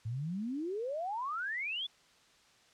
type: exponential sweep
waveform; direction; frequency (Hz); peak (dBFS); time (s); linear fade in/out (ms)
sine; up; 105.7 to 3520; -34; 0.05-1.87; 10
effects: white hiss -64 dBFS RMS until 2.73 s + low-pass 6000 Hz 12 dB/octave